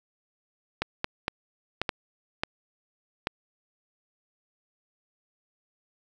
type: clicks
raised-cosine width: 0.3 ms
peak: -10 dBFS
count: 7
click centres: 0.82 / 1.044 / 1.281 / 1.816 / 1.892 / 2.435 / 3.271 s
effects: 8-bit